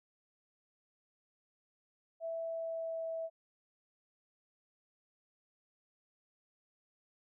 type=tone with pitch glide; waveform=sine; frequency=659 to 653.7 Hz; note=E5 to E5; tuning=-1 to -15 cents; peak=-36 dBFS; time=2.2-3.3 s; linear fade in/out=50 ms; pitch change=-14 cents; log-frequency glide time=2.44-3.05 s; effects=none